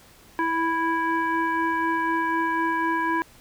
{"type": "tone with frequency modulation", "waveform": "sine", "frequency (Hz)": 988, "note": "B5", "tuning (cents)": 0, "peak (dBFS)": -21, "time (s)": [0.39, 3.22], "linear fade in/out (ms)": 0, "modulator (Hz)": 660, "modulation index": 1.1, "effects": ["pink hiss -52 dBFS RMS until 3.4 s"]}